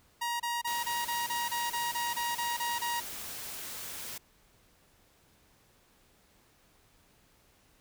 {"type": "tone bursts", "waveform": "sawtooth", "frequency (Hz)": 947, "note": "A#5", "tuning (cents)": 27, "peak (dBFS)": -27, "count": 13, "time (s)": [0.21, 3.004], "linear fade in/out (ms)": 10, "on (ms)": 190, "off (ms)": 27}
{"type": "noise", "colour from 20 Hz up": "white", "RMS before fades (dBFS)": -41, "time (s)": [0.67, 4.18], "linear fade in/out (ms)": 5}
{"effects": ["pink hiss -65 dBFS RMS until 7.8 s"]}